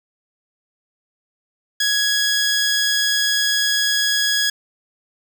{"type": "tone", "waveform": "15% pulse", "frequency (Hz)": 1668, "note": "G#6", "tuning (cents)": 7, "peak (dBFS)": -10, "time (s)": [1.8, 4.5], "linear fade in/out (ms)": 5, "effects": []}